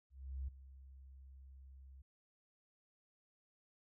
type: tone with ADSR envelope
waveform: sine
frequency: 66.6 Hz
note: C2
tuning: 31 cents sharp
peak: -38 dBFS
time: 0.1-2.02 s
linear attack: 380 ms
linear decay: 8 ms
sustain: -16 dB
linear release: 6 ms
effects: none